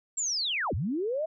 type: linear two-way sweep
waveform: sine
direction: down then up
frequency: 7570 to 67.5 to 654 Hz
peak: -27 dBFS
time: 0.17-1.26 s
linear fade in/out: 10 ms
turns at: 0.74 s
effects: none